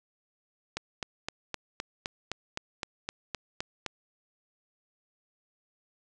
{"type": "click train", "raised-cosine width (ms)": 0.2, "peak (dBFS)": -15, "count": 13, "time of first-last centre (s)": [0.77, 3.863], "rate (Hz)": 3.88, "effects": ["resampled to 22050 Hz", "8-bit"]}